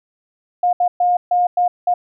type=tone bursts at uneven times; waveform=sine; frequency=713 Hz; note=F5; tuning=36 cents sharp; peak=-12 dBFS; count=6; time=0.63-0.73 / 0.8-0.88 / 1-1.17 / 1.31-1.47 / 1.57-1.68 / 1.87-1.94 s; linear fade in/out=5 ms; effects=none